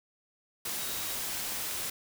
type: tone in noise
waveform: sine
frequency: 3800 Hz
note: A#7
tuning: 33 cents sharp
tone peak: -46 dBFS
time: 0.79-1.15 s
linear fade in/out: 5 ms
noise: white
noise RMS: -35 dBFS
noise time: 0.65-1.9 s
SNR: -14 dB
effects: none